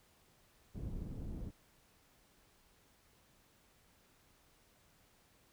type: low-pass noise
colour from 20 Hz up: pink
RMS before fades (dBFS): -43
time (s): 0.74-1.51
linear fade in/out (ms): 20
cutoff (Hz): 240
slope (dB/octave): 12
effects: pink hiss -69 dBFS RMS until 5.52 s